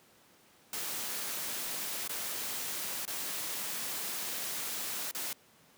white noise with dropouts, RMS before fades -37 dBFS, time 0.73-5.33 s, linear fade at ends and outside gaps 2 ms, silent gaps 2.078-2.093 / 3.053-3.077 / 5.112-5.148 s, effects pink hiss -62 dBFS RMS until 5.77 s + high-pass 150 Hz 12 dB/octave

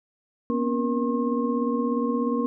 sine tone cluster, 239.1 / 256 / 279.1 / 474 / 1073 Hz, A#3 / C4 / C#4 / A#4 / C6, +44 / -38 / +12 / +29 / +43 cents, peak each -25 / -33 / -29 / -28 / -32 dBFS, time 0.5-2.46 s, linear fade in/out 0 ms, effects none

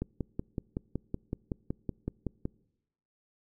click train, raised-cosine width 3 ms, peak -19 dBFS, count 14, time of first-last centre 0.02-2.454 s, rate 5.34 Hz, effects noise-tail reverb RT60 0.9 s tail -25 dB re dry

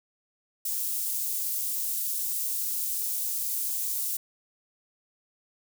white high-pass noise, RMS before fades -30 dBFS, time 0.65-4.17 s, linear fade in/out 5 ms, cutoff 8400 Hz, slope 12 dB/octave, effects none

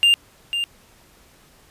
triangle tone with echo, 2799 Hz, F7, 3 cents sharp, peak -10 dBFS, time 0.03-0.14 s, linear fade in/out 0 ms, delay 500 ms, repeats 1, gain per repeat -9 dB, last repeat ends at 0.64 s, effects pink hiss -53 dBFS RMS until 1.7 s + resampled to 32000 Hz

